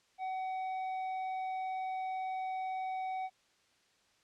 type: tone with tanh clipping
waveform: sine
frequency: 753 Hz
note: F#5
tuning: 30 cents sharp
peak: -36 dBFS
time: 0.18-3.3 s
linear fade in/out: 50 ms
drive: 7 dB
effects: white hiss -70 dBFS RMS until 4.23 s + low-pass 6000 Hz 12 dB/octave